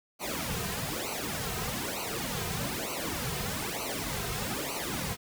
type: noise with flanger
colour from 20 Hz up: pink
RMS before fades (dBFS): -34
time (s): 0.19-5.17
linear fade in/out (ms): 50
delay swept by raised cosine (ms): 0.57 to 3.57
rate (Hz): 1.1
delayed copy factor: -1
effects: none